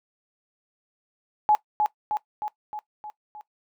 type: tone with echo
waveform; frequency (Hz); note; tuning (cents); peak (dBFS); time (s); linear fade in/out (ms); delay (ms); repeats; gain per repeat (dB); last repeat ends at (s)
sine; 846; G#5; +32; -15; 1.49-1.55; 0; 310; 6; -4; 3.41
effects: noise-tail reverb RT60 0.1 s tail -18 dB re dry